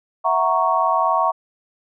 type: chord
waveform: sine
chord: F# dominant seventh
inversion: third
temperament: equal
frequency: 659.3 / 740 / 932.3 / 1108.7 Hz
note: E5 / F#5 / A#5 / C#6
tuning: 0 / 0 / 0 / 0 cents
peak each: -22 / -22 / -21 / -19 dBFS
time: 0.24-1.32 s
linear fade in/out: 20 ms
effects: none